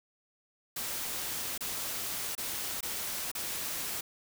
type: noise with dropouts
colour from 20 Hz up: white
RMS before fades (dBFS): -36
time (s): 0.76-4.01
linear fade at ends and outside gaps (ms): 5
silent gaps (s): 1.578-1.607 / 2.352-2.378 / 2.808-2.828 / 3.316-3.35
effects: none